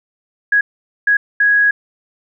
sine tone bursts at uneven times, 1661.2 Hz, G#6, in tune, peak -9 dBFS, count 3, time 0.52-0.61 / 1.07-1.17 / 1.4-1.71 s, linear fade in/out 5 ms, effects none

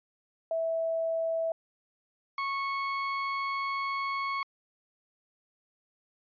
sine / 30% pulse tone pair in turn, 655 / 1101.6 Hz, E5 / C#6, -11 / -11 cents, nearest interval major sixth, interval 900 cents, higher second, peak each -27 dBFS, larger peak neither, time 0.51-1.52 / 2.38-4.43 s, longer second, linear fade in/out 2 ms, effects resampled to 11025 Hz

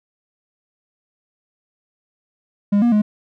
triangle tone with pitch steps, 203.3 / 238.1 / 210.5 Hz, G#3 / A#3 / G#3, -37 / +37 / +24 cents, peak -10 dBFS, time 2.72-3.02 s, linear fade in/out 10 ms, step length 100 ms, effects none

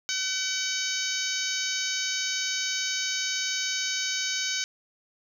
harmonic tone with a mistuned harmonic, 759 Hz, F#5, 44 cents sharp, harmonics 2 / 3 / 4 / 5 / 6 / 7 / 8 / 9, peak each -35 / -35 / -35 / -35 / -35 / -35 / -35 / -35 dBFS, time 0.09-4.64 s, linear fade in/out 0 ms, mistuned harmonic 9, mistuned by -54 cents, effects 9-bit

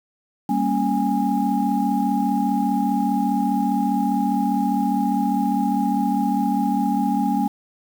sine tone cluster, 197.7 / 232.7 / 277.6 / 820 Hz, G3 / A#3 / C#4 / G#5, +15 / -3 / +3 / -22 cents, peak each -23 dBFS, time 0.49-7.48 s, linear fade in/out 5 ms, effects tanh soft clip ceiling -7 dBFS + 7-bit

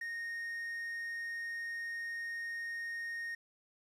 triangle tone, 1854 Hz, A#6, 10 cents flat, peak -36 dBFS, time 0.01-3.35 s, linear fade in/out 5 ms, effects resampled to 32000 Hz + 11-bit

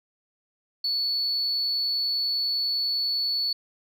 sine tone, 4435 Hz, C#8, in tune, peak -22 dBFS, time 0.84-3.53 s, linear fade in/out 5 ms, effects tanh soft clip ceiling -20 dBFS

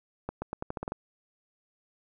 accelerating click train, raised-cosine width 1 ms, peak -19 dBFS, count 9, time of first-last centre 0.29-0.921 s, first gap 130 ms, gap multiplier 0.85, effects none

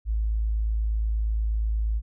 sine tone, 54.2 Hz, A1, 25 cents flat, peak -22 dBFS, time 0.05-2.02 s, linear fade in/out 50 ms, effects none

